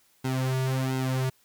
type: tone with flanger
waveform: sawtooth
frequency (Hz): 130.81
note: C3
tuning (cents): 0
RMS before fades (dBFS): -27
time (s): 0.24-1.3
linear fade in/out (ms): 10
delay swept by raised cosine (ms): 1.7 to 3.9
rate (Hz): 1.4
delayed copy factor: -0.95
effects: white hiss -64 dBFS RMS until 1.44 s